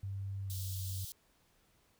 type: tone with pitch glide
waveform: sine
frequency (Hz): 98 to 94.77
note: G2 to F#2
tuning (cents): 0 to +42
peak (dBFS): -37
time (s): 0.03-1.05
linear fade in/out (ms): 5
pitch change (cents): -58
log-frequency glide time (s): 0.43-0.55
type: high-pass noise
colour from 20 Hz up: white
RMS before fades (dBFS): -46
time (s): 0.5-1.12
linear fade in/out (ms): 0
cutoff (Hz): 3200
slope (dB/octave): 48
effects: pink hiss -71 dBFS RMS until 1.99 s